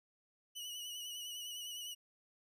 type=tone with vibrato; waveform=sawtooth; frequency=2938 Hz; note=F#7; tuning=13 cents flat; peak=-40 dBFS; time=0.55-1.95 s; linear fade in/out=20 ms; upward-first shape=triangle; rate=9.9 Hz; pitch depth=53 cents each way; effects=none